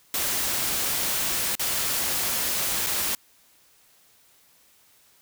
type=noise with dropouts; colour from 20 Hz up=white; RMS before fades=-26 dBFS; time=0.14-3.15 s; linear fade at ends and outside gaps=1 ms; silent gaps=1.553-1.595 / 2.864-2.868 s; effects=white hiss -59 dBFS RMS until 5.21 s